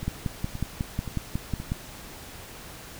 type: two click trains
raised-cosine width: 5 ms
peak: -14 / -21 dBFS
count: 10 / 4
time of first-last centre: 0.08-1.719 / 0.03-1.601 s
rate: 5.49 / 1.91 Hz
effects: pink hiss -43 dBFS RMS until 2.99 s